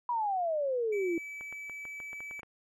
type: exponential sweep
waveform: sine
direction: down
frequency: 987.8 to 326.1 Hz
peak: -28 dBFS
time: 0.09-1.18 s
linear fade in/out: 2 ms
type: tone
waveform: triangle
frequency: 2299 Hz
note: D7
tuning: 37 cents flat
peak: -38 dBFS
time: 0.92-2.41 s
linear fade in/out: 10 ms
type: clicks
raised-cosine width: 0.5 ms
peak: -33 dBFS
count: 10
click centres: 1.41 / 1.526 / 1.697 / 1.853 / 2.002 / 2.131 / 2.205 / 2.311 / 2.394 / 2.432 s
effects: none